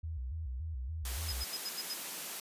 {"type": "tone with vibrato", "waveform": "sine", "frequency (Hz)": 71.4, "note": "D2", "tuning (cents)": -48, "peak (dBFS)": -36, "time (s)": [0.03, 1.44], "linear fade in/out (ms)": 10, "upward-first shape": "square", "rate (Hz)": 3.5, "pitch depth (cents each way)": 210}
{"type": "high-pass noise", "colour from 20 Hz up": "white", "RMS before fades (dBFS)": -41, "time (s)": [1.05, 2.4], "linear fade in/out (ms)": 2, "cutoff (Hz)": 150, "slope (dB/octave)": 96}
{"type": "tone bursts", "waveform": "sine", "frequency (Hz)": 5050, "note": "D#8", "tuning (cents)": 25, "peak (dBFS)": -36, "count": 6, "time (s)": [1.28, 1.941], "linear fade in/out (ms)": 10, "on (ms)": 46, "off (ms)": 77}
{"effects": ["resampled to 32000 Hz"]}